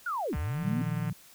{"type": "linear two-way sweep", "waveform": "sine", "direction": "down then up", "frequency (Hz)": [1500, 62.6, 260.8], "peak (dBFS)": -29, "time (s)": [0.06, 0.82], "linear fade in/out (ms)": 5, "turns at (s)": 0.37}
{"type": "click train", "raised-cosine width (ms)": 0.5, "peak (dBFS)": -28, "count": 116, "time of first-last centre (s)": [0.33, 1.097], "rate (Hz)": 150}
{"type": "chord", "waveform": "sine", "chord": "Bb suspended fourth", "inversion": "none", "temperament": "equal with one note detuned", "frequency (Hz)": [116.54, 154.49, 174.61], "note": ["Bb2", "Eb3", "F3"], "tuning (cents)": [0, -12, 0], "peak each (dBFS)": -33, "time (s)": [0.63, 1.13], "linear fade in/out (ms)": 10}
{"effects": ["white hiss -55 dBFS RMS until 1.34 s"]}